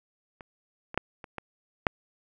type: clicks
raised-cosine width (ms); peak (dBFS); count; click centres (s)
0.5; -28 / -23 / -9 / -26 / -20 / -6; 6; 0.408 / 0.944 / 0.976 / 1.242 / 1.383 / 1.868
effects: none